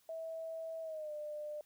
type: tone with pitch glide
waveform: sine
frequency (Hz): 650 to 599.5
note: E5 to D5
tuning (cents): -24 to +36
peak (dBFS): -40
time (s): 0.09-1.61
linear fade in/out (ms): 2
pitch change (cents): -140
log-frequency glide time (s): 0.82-1.12
effects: white hiss -71 dBFS RMS until 1.65 s